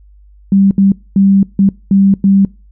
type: tone bursts at uneven times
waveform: sine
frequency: 196 Hz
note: G3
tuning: in tune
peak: -5 dBFS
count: 6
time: 0.52-0.71 / 0.78-0.92 / 1.16-1.43 / 1.59-1.69 / 1.91-2.14 / 2.24-2.45 s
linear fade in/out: 2 ms
effects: noise-tail reverb RT60 0.3 s tail -24 dB re dry + added 50 Hz sine -39 dBFS peak until 2.71 s